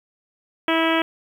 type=harmonic tone; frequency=326.1 Hz; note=E4; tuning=19 cents flat; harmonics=1 / 2 / 3 / 4 / 5 / 6 / 7 / 8 / 9 / 10; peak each=-21 / -24 / -26 / -27 / -28 / -29 / -29 / -30 / -31 / -31 dBFS; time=0.68-1.02 s; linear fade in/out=2 ms; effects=8-bit